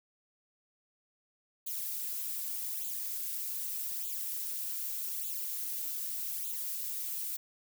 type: noise with flanger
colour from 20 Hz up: violet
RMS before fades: -37 dBFS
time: 1.66-7.37 s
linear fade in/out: 10 ms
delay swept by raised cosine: 0.27 to 5.87 ms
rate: 0.83 Hz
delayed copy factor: +0.9
effects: none